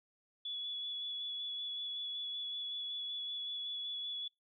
sine tone with vibrato, 3409 Hz, G#7, 45 cents sharp, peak -38 dBFS, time 0.45-4.28 s, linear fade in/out 5 ms, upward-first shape square, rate 5.3 Hz, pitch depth 12 cents each way, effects noise-tail reverb RT60 0.2 s tail -23 dB re dry

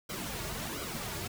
pink noise with flanger, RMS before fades -38 dBFS, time 0.09-1.28 s, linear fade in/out 10 ms, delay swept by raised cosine 1.1 to 3.9 ms, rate 1.4 Hz, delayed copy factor -0.65, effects none

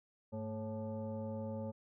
sine tone with frequency modulation, 222.1 Hz, A3, 16 cents sharp, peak -38 dBFS, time 0.32-1.72 s, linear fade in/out 20 ms, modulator 325 Hz, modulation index 1.3, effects none

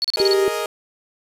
sine tone bursts, 4421 Hz, C#8, 5 cents flat, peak -17 dBFS, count 6, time 0.02-0.334 s, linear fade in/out 0 ms, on 24 ms, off 34 ms
sawtooth chord, Ab suspended second, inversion none, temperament equal, 415.3 / 466.2 / 622.3 Hz, Ab4 / Bb4 / Eb5, 0 / 0 / 0 cents, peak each -23 dBFS, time 0.17-0.66 s, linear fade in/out 2 ms
sine tone, 391.2 Hz, G4, 4 cents flat, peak -15 dBFS, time 0.2-0.48 s, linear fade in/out 0 ms
effects resampled to 32000 Hz + 7-bit

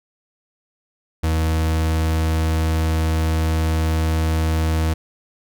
40% pulse tone, 79.9 Hz, D#2, 47 cents sharp, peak -16 dBFS, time 1.23-4.94 s, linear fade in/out 10 ms, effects none

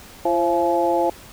harmonic tone with a mistuned harmonic, 170.5 Hz, F3, 41 cents flat, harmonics 2 / 3 / 4 / 5, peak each -22 / -22 / -22 / -22 dBFS, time 0.25-1.1 s, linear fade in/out 5 ms, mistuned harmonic 3, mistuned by +63 cents, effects pink hiss -43 dBFS RMS until 1.32 s

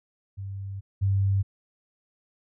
sine tone pair in turn, 98 / 98 Hz, G2 / G2, 0 / 0 cents, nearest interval unison, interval 0 cents, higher neither, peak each -32 / -20 dBFS, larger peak second, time 0.37-0.81 / 1.01-1.43 s, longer first, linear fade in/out 20 ms, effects none

